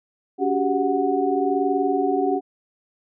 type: tone cluster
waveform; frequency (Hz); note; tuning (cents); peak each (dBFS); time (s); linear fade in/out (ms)
sine; 282.7 / 377.7 / 398.7 / 737; C#4 / F#4 / G4 / F#5; +34 / +36 / +29 / -7; -24; 0.38-2.41; 50
effects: none